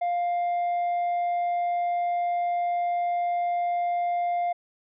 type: tone with tanh clipping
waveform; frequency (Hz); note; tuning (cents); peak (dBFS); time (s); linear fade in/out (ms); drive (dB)
sine; 701; F5; +6; -24; 0.01-4.53; 10; 3
effects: none